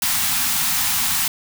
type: band-stop noise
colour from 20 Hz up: white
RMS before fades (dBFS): -20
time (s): 0.02-1.28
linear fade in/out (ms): 2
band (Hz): 270 to 710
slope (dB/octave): 96
effects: none